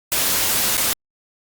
white noise with dropouts, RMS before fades -19 dBFS, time 0.12-0.93 s, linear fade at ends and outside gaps 0 ms, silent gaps 0.769-0.778 s, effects Opus 48 kbps

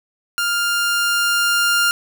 sawtooth tone with level ramp, 1400 Hz, F6, 4 cents sharp, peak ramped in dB -14 to -10 dBFS, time 0.38-1.91 s, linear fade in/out 0 ms, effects none

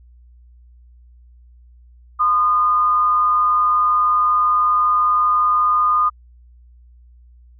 sine tone pair together, 1029 / 1223.7 Hz, C6 / D#6, -29 / -29 cents, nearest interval minor third, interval 300 cents, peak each -24 / -13 dBFS, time 2.19-6.1 s, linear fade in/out 20 ms, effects added 60 Hz sine -44 dBFS peak until 7.59 s

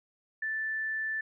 sine tone, 1760 Hz, A6, in tune, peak -30 dBFS, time 0.42-1.21 s, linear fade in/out 5 ms, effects none

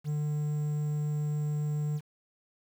triangle tone, 149.4 Hz, D3, 30 cents sharp, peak -26 dBFS, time 0.04-2.01 s, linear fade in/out 50 ms, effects 9-bit

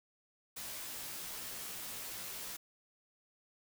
white noise with comb filter, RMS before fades -44 dBFS, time 0.56-2.57 s, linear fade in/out 10 ms, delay 14 ms, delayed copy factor -0.8, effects none

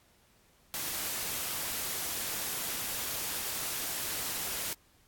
white noise, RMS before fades -35 dBFS, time 0.74-4.73 s, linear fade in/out 0 ms, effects pink hiss -65 dBFS RMS until 5.07 s + AAC 64 kbps

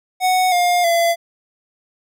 square tone with pitch steps, 740 / 708.6 / 678.6 Hz, F#5 / F5 / F5, 0 / +25 / -50 cents, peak -14 dBFS, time 0.2-1.16 s, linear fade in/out 50 ms, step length 320 ms, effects none

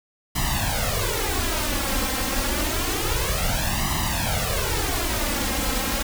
pink noise with flanger, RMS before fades -24 dBFS, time 0.35-6.03 s, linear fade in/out 10 ms, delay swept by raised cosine 1 to 3.8 ms, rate 0.28 Hz, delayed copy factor +0.85, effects none

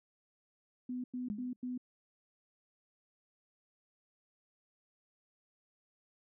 sine tone bursts, 250 Hz, B3, 21 cents sharp, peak -36 dBFS, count 4, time 0.89-1.778 s, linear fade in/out 5 ms, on 150 ms, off 96 ms
sine tone with exponential decay, 207.7 Hz, G#3, in tune, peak -32 dBFS, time 1.3-1.56 s, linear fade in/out 0 ms, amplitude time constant 56 ms
effects none

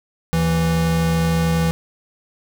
square tone pair together, 77.78 / 164.81 Hz, D#2 / E3, 0 / 0 cents, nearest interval octave + minor second, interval 1300 cents, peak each -25 / -17 dBFS, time 0.33-1.71 s, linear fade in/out 0 ms, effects none

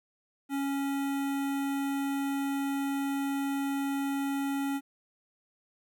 square tone with notch filter, 277.2 Hz, C#4, in tune, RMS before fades -31 dBFS, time 0.49-4.81 s, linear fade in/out 50 ms, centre 4800 Hz, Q 1.2, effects 11-bit

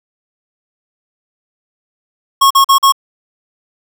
square tone bursts, 1093 Hz, C#6, 25 cents flat, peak -6 dBFS, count 4, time 2.41-2.923 s, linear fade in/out 10 ms, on 96 ms, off 43 ms, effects none

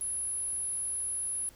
sine tone, 10548 Hz, E9, in tune, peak -31 dBFS, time 0.01-1.49 s, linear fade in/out 0 ms, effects added 62 Hz sine -58 dBFS peak until 1.55 s + pink hiss -58 dBFS RMS until 1.55 s

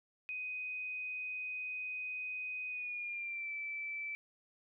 sine tone with pitch glide, 2502 to 2321 Hz, D#7 to D7, +9 to -21 cents, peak -38 dBFS, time 0.29-4.15 s, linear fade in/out 0 ms, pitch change -130 cents, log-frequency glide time 2.68-3.52 s, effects none

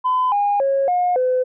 sine tone with pitch steps, 1013 / 815 / 547 / 717 / 508 Hz, B5 / G#5 / C#5 / F5 / B4, +44 / -33 / -23 / +45 / +49 cents, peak -14 dBFS, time 0.04-1.44 s, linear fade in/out 20 ms, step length 280 ms, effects tanh soft clip ceiling -11 dBFS

